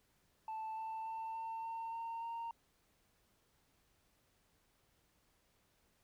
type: tone with pitch steps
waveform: sine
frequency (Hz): 880 / 887.1 / 894.3 / 901.6 / 908.9 / 916.3 / 923.8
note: A5 / A5 / A5 / A5 / A#5 / A#5 / A#5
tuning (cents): 0 / +14 / +28 / +42 / -44 / -30 / -16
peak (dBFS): -38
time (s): 0.48-2.51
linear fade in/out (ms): 2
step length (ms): 290
effects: tanh soft clip ceiling -39 dBFS + pink hiss -75 dBFS RMS until 6.03 s